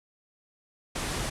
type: low-pass noise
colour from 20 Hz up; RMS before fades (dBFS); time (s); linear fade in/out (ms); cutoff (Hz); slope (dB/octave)
pink; -32; 0.95-1.3; 10; 11000; 48
effects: none